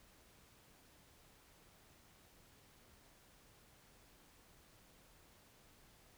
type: silence
effects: pink hiss -66 dBFS RMS until 6.17 s